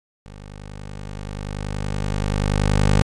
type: tone with level ramp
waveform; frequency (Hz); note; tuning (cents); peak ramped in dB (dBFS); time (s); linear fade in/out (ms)
15% pulse; 50.5; G#1; -48; -32 to -7; 0.26-3.02; 0
effects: resampled to 22050 Hz